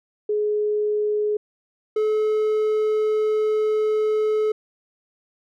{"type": "tone pair in turn", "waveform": ["sine", "triangle"], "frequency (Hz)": [420.6, 429.9], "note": ["G#4", "A4"], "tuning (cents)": [22, -40], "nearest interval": "unison", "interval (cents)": 38, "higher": "second", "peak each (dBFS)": [-19, -16], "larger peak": "second", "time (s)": [[0.29, 1.37], [1.96, 4.52]], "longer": "second", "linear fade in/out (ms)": 5, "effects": []}